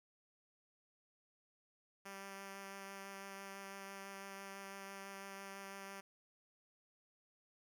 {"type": "tone with vibrato", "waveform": "5% pulse", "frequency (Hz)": 196, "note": "G3", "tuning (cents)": 0, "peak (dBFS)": -37, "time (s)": [2.05, 6.01], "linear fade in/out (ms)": 10, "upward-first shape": "sine", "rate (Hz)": 6, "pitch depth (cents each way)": 9, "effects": []}